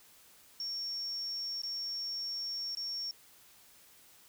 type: tone with dropouts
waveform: sine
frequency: 5500 Hz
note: F8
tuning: 27 cents flat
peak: -35 dBFS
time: 0.6-3.11 s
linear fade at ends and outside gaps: 1 ms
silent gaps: 1.618-1.634 / 2.75-2.771 s
effects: white hiss -60 dBFS RMS until 4.28 s